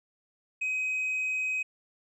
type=tone with tanh clipping; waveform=sine; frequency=2525 Hz; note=D#7; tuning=25 cents sharp; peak=-28 dBFS; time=0.61-1.63 s; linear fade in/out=10 ms; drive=1 dB; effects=none